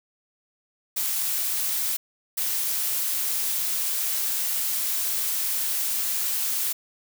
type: noise bursts at uneven times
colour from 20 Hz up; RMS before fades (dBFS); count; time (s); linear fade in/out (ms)
blue; -26; 2; 0.96-1.97 / 2.37-6.73; 10
effects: none